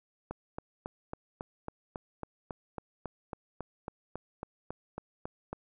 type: click train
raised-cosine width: 1 ms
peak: -23 dBFS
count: 20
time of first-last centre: 0.31-5.53 s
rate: 3.64 Hz
effects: none